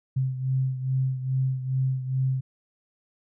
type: beating tone pair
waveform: sine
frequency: 130.81 / 133.21 Hz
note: C3 / C3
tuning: 0 / +31 cents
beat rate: 2.4 Hz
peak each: -24 / -30 dBFS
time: 0.16-2.41 s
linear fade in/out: 10 ms
effects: none